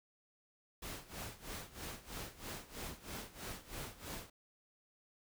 pink noise with tremolo, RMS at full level -44 dBFS, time 0.82-4.3 s, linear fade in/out 5 ms, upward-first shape sine, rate 3.1 Hz, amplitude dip 85%, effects none

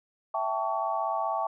sine chord, A dominant seventh, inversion second, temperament equal with one note detuned, 659.3 / 784 / 880 / 1127.5 Hz, E5 / G5 / A5 / C#6, 0 / 0 / 0 / +29 cents, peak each -32 dBFS, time 0.34-1.47 s, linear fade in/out 5 ms, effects none

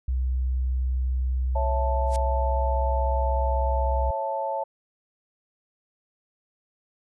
sine tone, 63.7 Hz, C2, 46 cents flat, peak -22 dBFS, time 0.08-4.11 s, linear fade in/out 5 ms
sine chord, A major, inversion first, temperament just, 550 / 660 / 880 Hz, C#5 / E5 / A5, -14 / +2 / 0 cents, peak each -30 / -32 / -28 dBFS, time 1.55-4.64 s, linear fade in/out 10 ms
blue noise with exponential growth, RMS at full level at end -29 dBFS, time 2.06-2.16 s, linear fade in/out 0 ms, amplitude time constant 20 ms
effects resampled to 22050 Hz

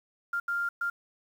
sine tone bursts at uneven times, 1396.9 Hz, F6, in tune, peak -27 dBFS, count 3, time 0.33-0.4 / 0.48-0.69 / 0.81-0.9 s, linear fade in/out 5 ms, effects 9-bit

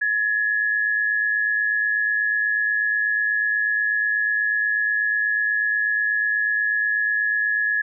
sine tone pair together, 1691.8 / 1800 Hz, G#6 / A6, +32 / +39 cents, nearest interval minor second, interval 107 cents, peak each -19 / -28 dBFS, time 0.01-7.82 s, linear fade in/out 10 ms, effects none

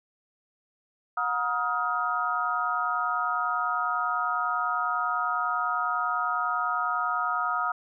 sine tone cluster, 726 / 954 / 1256 / 1406 Hz, F#5 / A#5 / D#6 / F6, -33 / +40 / +16 / +11 cents, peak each -32 / -33 / -27 / -32 dBFS, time 1.17-7.72 s, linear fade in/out 5 ms, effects none

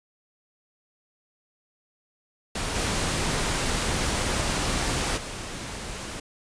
pink noise with level steps, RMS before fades -29 / -26 / -35 dBFS, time 2.55-6.2 s, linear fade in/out 5 ms, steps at 2.74 / 5.16 s, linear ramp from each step 20 ms, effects resampled to 22050 Hz

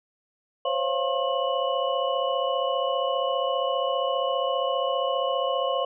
sine tone cluster, 519 / 554 / 693 / 1074 / 2956 Hz, C5 / C#5 / F5 / C6 / F#7, -14 / -1 / -14 / +45 / -2 cents, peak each -28 / -28 / -30 / -29 / -34 dBFS, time 0.65-5.85 s, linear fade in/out 5 ms, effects none

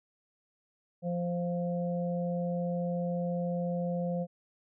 harmonic tone, 174.61 Hz, F3, in tune, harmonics 1 / 3 / 4, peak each -31 / -34 / -42 dBFS, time 1.02-4.27 s, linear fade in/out 50 ms, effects none

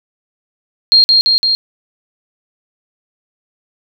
sine tone with echo, 4219 Hz, C8, 14 cents sharp, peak -4 dBFS, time 0.92-1.04 s, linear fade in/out 0 ms, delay 170 ms, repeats 3, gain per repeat -2 dB, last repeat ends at 1.55 s, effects none

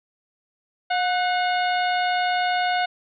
harmonic tone with a mistuned harmonic, 721 Hz, F#5, 45 cents flat, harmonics 1 / 2 / 3 / 4 / 5 / 6, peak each -21 / -27 / -31 / -33 / -35 / -37 dBFS, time 0.9-2.86 s, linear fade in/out 10 ms, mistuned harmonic 2, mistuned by +55 cents, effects none

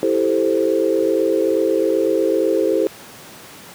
sine chord, A minor seventh, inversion second, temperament equal, 329.6 / 392 / 440 / 523.3 Hz, E4 / G4 / A4 / C5, 0 / 0 / 0 / 0 cents, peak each -20 dBFS, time 0.03-2.87 s, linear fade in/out 0 ms, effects pink hiss -39 dBFS RMS until 3.74 s + high-pass 150 Hz 12 dB/octave

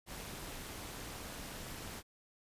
pink noise with amplitude modulation, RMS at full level -43 dBFS, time 0.06-2.03 s, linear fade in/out 50 ms, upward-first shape sine, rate 221 Hz, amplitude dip 60%, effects resampled to 32000 Hz

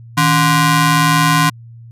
sawtooth ring-modulated tone, 439.4 Hz, A4, 2 cents flat, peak -3 dBFS, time 0.17-1.5 s, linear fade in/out 10 ms, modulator 598 Hz, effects added 116 Hz sine -34 dBFS peak until 1.91 s + resampled to 32000 Hz

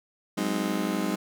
35% pulse chord, Ab dominant seventh, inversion third, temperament just, 186.89 / 207.7 / 259.6 / 311.5 Hz, Gb3 / Ab3 / C4 / Eb4, +18 / 0 / -13 / +2 cents, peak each -30 / -29 / -32 / -29 dBFS, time 0.37-1.16 s, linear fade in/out 10 ms, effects none

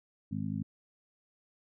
harmonic tone, 51.91 Hz, G#1, in tune, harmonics 2 / 3 / 4 / 5, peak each -39 / -38 / -36 / -39 dBFS, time 0.31-0.63 s, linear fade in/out 10 ms, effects none

